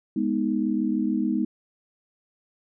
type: chord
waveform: sine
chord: G# minor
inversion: none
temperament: equal with one note detuned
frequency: 207.7 / 246.9 / 313.8 Hz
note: G#3 / B3 / D#4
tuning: 0 / 0 / +15 cents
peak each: -26 dBFS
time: 0.16-1.45 s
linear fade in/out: 5 ms
effects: none